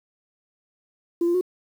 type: tone with pitch steps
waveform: sine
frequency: 341.7 / 345.9 / 364.8 Hz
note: F4 / F4 / F#4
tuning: -38 / -17 / -24 cents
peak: -17 dBFS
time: 1.21-1.411 s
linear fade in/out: 5 ms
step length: 67 ms
effects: tanh soft clip ceiling -15 dBFS + 8-bit